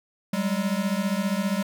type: beating tone pair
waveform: square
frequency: 190 / 205 Hz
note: F#3 / G#3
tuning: +46 / -22 cents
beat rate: 15 Hz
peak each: -27 dBFS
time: 0.33-1.63 s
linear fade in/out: 5 ms
effects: none